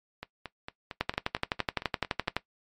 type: two click trains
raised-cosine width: 0.3 ms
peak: -10 / -21 dBFS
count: 17 / 10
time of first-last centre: 1.01-2.366 / 0.23-2.275 s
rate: 11.8 / 4.4 Hz
effects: noise-tail reverb RT60 0.1 s tail -17 dB re dry + MP3 64 kbps